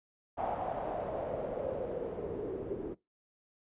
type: noise with low-pass filter sweep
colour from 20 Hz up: white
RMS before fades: -37 dBFS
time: 0.37-2.95 s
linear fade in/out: 20 ms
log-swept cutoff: 770 to 370 Hz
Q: 4.9
effects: noise-tail reverb RT60 0.2 s tail -21 dB re dry + resampled to 8000 Hz